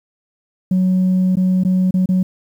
sine tone with dropouts, 185 Hz, F#3, in tune, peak -10 dBFS, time 0.71-2.23 s, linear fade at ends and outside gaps 5 ms, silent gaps 1.356-1.369 / 1.636-1.649 / 1.909-1.94 / 2.059-2.089 s, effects tanh soft clip ceiling -10 dBFS + 8-bit

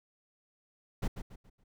brown noise with echo, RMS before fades -30 dBFS, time 1.02-1.08 s, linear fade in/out 10 ms, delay 140 ms, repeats 4, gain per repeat -9 dB, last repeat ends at 1.64 s, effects none

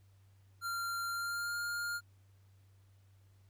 square tone with pitch glide, 1383 to 1409.6 Hz, F6 to F6, -17 to +16 cents, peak -36 dBFS, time 0.61-2.01 s, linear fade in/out 50 ms, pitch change +33 cents, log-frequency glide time 1.09-1.57 s, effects added 97 Hz sine -61 dBFS peak until 3.49 s + pink hiss -75 dBFS RMS until 3.49 s

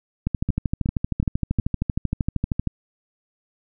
two click trains, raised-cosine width 5 ms, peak -11 / -9 dBFS, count 4 / 32, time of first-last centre 0.49-1.597 / 0.27-2.673 s, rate 2.71 / 12.9 Hz, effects none

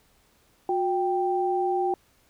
sine tone pair together, 362.2 / 784.5 Hz, F#4 / G5, -37 / +1 cents, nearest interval octave + minor second, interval 1338 cents, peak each -25 dBFS, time 0.69-1.94 s, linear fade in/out 2 ms, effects pink hiss -63 dBFS RMS until 2.29 s

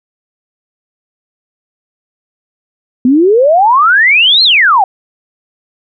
sine exponential two-way sweep, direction up then down, 241 to 4302 to 731 Hz, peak -4 dBFS, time 3.05-4.84 s, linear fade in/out 2 ms, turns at 4.43 s, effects none

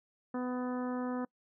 harmonic tone, 250 Hz, B3, 21 cents sharp, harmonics 1 / 2 / 3 / 4 / 5 / 6 / 7, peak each -34 / -40 / -45 / -46 / -47 / -52 / -54 dBFS, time 0.34-1.25 s, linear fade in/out 5 ms, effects noise-tail reverb RT60 0.1 s tail -25 dB re dry

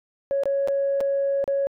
sine tone with dropouts, 554.4 Hz, C#5, in tune, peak -19 dBFS, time 0.31-1.67 s, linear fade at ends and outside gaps 0 ms, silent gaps 0.435-0.456 / 0.675-0.684 / 1.005-1.01 / 1.441-1.478 s, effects tanh soft clip ceiling -16 dBFS

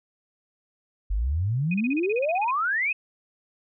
sine exponential sweep, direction up, 45 to 2612 Hz, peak -22 dBFS, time 1.1-2.93 s, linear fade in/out 10 ms
sine tone bursts, 2489 Hz, D#7, in tune, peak -28 dBFS, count 13, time 1.71-2.51 s, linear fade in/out 5 ms, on 32 ms, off 32 ms
effects none

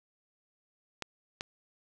clicks, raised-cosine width 0.2 ms, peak -18 dBFS, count 2, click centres 1.023 / 1.409 s, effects none

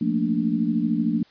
sine chord, Bb major seventh, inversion second, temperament equal, 174.61 / 220 / 233.1 / 293.7 Hz, F3 / A3 / Bb3 / D4, 0 / 0 / 0 / 0 cents, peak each -27 / -25 / -24 / -26 dBFS, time 0.01-1.23 s, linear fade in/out 5 ms, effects white hiss -56 dBFS RMS until 1.3 s + resampled to 11025 Hz

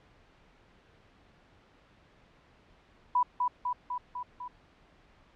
sine tone with echo, 987.8 Hz, B5, in tune, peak -22 dBFS, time 3.15-3.23 s, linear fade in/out 5 ms, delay 250 ms, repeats 5, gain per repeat -3 dB, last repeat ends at 4.48 s, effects pink hiss -61 dBFS RMS until 5.35 s + low-pass 3000 Hz 12 dB/octave

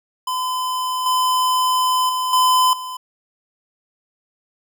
square tone with level steps, 1017 Hz, C6, 50 cents flat, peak -21 / -16 / -20 / -13 / -28 dBFS, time 0.27-2.97 s, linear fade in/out 5 ms, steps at 1.06 / 2.09 / 2.33 / 2.73 s, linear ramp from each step 2 ms, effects none

